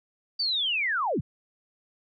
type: linear sweep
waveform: sine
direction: down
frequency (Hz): 4688 to 71.3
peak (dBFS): -24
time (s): 0.39-1.21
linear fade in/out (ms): 10
effects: none